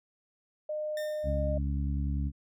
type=tone; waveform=sine; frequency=609 Hz; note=D#5; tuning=37 cents flat; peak=-31 dBFS; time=0.69-1.58 s; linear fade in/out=5 ms
type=tone with exponential decay; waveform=sawtooth; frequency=1812 Hz; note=A#6; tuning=50 cents flat; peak=-35 dBFS; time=0.97-1.57 s; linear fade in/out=2 ms; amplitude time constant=130 ms
type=harmonic tone; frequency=70.2 Hz; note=C#2; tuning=22 cents sharp; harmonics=1 / 2 / 3 / 4; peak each=-29 / -35 / -39 / -41 dBFS; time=1.23-2.32 s; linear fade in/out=50 ms
effects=none